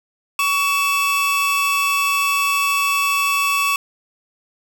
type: tone pair together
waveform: 45% pulse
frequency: 1128.1 / 2637 Hz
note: C#6 / E7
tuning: +30 / 0 cents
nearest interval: octave + minor third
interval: 1470 cents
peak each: -19 dBFS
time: 0.39-3.76 s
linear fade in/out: 2 ms
effects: none